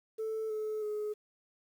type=tone with pitch steps; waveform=sine; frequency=440 / 430.9 / 422.1 Hz; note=A4 / A4 / G#4; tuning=0 / -36 / +28 cents; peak=-31 dBFS; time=0.18-1.14 s; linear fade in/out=20 ms; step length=320 ms; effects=tanh soft clip ceiling -31 dBFS + 10-bit